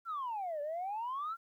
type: exponential two-way sweep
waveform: sine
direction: down then up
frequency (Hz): 1396.9 to 571 to 1396.9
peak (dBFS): -34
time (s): 0.05-1.37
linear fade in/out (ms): 50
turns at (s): 0.61
effects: tanh soft clip ceiling -32 dBFS + 12-bit